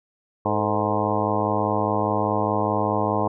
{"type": "harmonic tone with a mistuned harmonic", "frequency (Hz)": 104.9, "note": "G#2", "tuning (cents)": 18, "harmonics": [1, 2, 3, 4, 5, 6, 7, 8, 9, 10], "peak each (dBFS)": [-29, -29, -29, -29, -29, -29, -29, -29, -29, -29], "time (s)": [0.45, 3.28], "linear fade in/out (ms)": 5, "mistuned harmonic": 4, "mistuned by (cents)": 74, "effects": []}